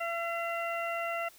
harmonic tone with a mistuned harmonic, 677 Hz, E5, 46 cents sharp, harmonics 1 / 2 / 3 / 4, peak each -34 / -37 / -39 / -40 dBFS, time 0-1.29 s, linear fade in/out 10 ms, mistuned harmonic 4, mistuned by +29 cents, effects white hiss -57 dBFS RMS until 1.38 s

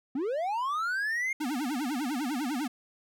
triangle linear sweep, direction up, 241.7 to 2150 Hz, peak -26 dBFS, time 0.15-1.33 s, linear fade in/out 5 ms
square tone with vibrato, 271.9 Hz, C#4, 33 cents flat, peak -30 dBFS, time 1.4-2.68 s, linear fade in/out 10 ms, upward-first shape sine, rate 10 Hz, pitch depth 240 cents each way
effects none

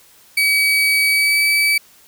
35% pulse tone with pitch glide, 2277 to 2298 Hz, C#7 to D7, +46 to -38 cents, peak -11 dBFS, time 0.37-1.78 s, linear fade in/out 5 ms, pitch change +16 cents, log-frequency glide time 1.11-1.43 s, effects white hiss -49 dBFS RMS until 2.07 s

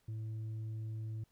sine tone with tanh clipping, 110 Hz, A2, in tune, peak -39 dBFS, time 0.08-1.24 s, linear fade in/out 5 ms, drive 3 dB, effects pink hiss -75 dBFS RMS until 1.31 s

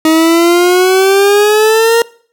40% pulse exponential sweep, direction up, 314.8 to 467.8 Hz, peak -5 dBFS, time 0.05-2.02 s, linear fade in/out 2 ms, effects noise-tail reverb RT60 0.5 s tail -22 dB re dry

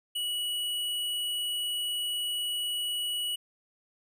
square tone, 2932 Hz, F#7, 16 cents flat, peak -30 dBFS, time 0.15-3.36 s, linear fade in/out 10 ms, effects none

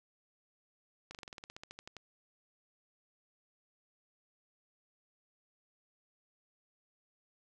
slowing click train, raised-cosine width 0.2 ms, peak -29 dBFS, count 15, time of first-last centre 1.11-1.967 s, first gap 38 ms, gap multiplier 1.07, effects none

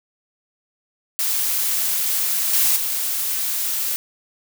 blue noise with level steps, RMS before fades -21 / -17 / -23 dBFS, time 1.19-3.96 s, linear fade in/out 0 ms, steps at 2.53 / 2.76 s, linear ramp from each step 5 ms, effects none

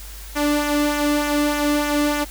sawtooth tone with flanger, 293.7 Hz, D4, in tune, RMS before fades -20 dBFS, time 0.35-2.25 s, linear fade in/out 20 ms, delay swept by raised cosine 0.21 to 1.31 ms, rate 3.3 Hz, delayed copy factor -0.5, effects added 50 Hz sine -35 dBFS peak until 2.3 s + white hiss -40 dBFS RMS until 2.3 s

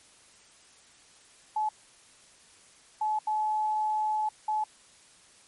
sine tone bursts at uneven times, 858 Hz, A5, 44 cents flat, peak -25 dBFS, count 4, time 1.56-1.69 / 3.01-3.19 / 3.27-4.29 / 4.48-4.64 s, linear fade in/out 5 ms, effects white hiss -57 dBFS RMS until 5.47 s + MP3 48 kbps

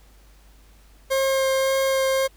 40% pulse tone with vibrato, 534 Hz, C5, 35 cents sharp, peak -18 dBFS, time 1.1-2.28 s, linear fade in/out 20 ms, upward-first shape sine, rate 1.8 Hz, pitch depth 9 cents each way, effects added 50 Hz sine -49 dBFS peak until 2.36 s + pink hiss -57 dBFS RMS until 2.36 s

